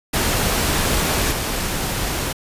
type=noise with level steps; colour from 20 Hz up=pink; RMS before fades=-19 / -23 dBFS; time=0.13-2.33 s; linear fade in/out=10 ms; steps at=1.31 s; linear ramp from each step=20 ms; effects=resampled to 32000 Hz